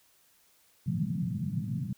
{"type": "band-pass noise", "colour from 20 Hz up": "white", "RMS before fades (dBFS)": -32, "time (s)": [0.86, 1.93], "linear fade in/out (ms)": 5, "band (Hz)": [110, 200], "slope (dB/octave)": 48, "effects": ["white hiss -65 dBFS RMS until 1.97 s"]}